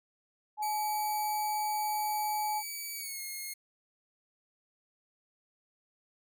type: tone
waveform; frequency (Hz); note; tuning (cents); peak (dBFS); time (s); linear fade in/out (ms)
sine; 848; G#5; +36; -30; 0.57-2.63; 50
type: tone with pitch glide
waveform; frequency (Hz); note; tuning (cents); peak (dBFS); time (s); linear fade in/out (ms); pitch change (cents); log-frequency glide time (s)
5% pulse; 2291 to 2150; D7 to C7; -44 to +47; -28; 0.62-3.54; 10; -109; 2.94-3.21
effects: none